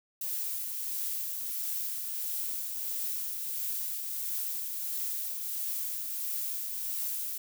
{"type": "noise with tremolo", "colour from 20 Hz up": "violet", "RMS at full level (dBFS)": -33, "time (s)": [0.21, 7.38], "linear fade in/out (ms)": 5, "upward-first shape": "triangle", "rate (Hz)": 1.5, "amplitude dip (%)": 35, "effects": []}